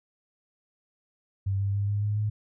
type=tone with pitch steps; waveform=sine; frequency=97.7 / 99.29 / 100.91 / 102.56 / 104.23 / 105.93 Hz; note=G2 / G2 / G#2 / G#2 / G#2 / G#2; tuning=-5 / +23 / -49 / -21 / +7 / +35 cents; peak=-24 dBFS; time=1.46-2.3 s; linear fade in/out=10 ms; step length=140 ms; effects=none